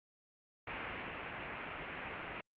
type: low-pass noise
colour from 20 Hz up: white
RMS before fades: -44 dBFS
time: 0.67-2.41 s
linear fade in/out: 5 ms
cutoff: 2700 Hz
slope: 48 dB/octave
effects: Opus 48 kbps